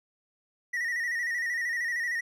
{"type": "tone with vibrato", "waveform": "triangle", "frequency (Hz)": 1897, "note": "A#6", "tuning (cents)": 30, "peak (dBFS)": -26, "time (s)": [0.73, 2.21], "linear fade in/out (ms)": 10, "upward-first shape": "square", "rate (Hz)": 13, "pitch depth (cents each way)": 49, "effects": []}